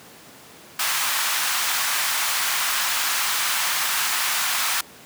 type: high-pass noise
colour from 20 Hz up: pink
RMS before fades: -23 dBFS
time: 0.79-4.81 s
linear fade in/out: 5 ms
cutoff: 980 Hz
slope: 24 dB/octave
effects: pink hiss -45 dBFS RMS until 5.05 s + high-pass 150 Hz 12 dB/octave